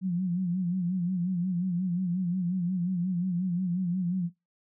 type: tone with vibrato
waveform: sine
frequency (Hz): 179.9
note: F#3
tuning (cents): -48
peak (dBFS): -25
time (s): 0.01-4.3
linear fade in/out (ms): 50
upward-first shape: sine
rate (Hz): 5.6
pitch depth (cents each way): 83
effects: noise-tail reverb RT60 0.2 s tail -19 dB re dry